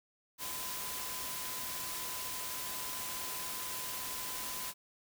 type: tone in noise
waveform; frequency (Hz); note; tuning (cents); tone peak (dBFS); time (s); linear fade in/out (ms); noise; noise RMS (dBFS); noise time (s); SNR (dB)
sine; 1013; B5; +44; -48; 0.38-4.74; 50; white; -40; 0.38-4.74; -11
effects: none